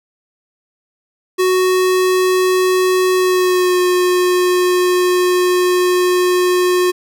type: tone with pitch glide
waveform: square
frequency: 370 to 361.3 Hz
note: F#4 to F#4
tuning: 0 to -41 cents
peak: -12 dBFS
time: 1.38-6.92 s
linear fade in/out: 20 ms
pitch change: -41 cents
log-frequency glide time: 3.15-3.8 s
effects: none